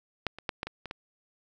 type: clicks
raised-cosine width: 0.3 ms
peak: -12 / -26 / -13 / -16 / -20 / -23 / -20 dBFS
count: 7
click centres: 0.267 / 0.386 / 0.492 / 0.631 / 0.67 / 0.857 / 0.911 s
effects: none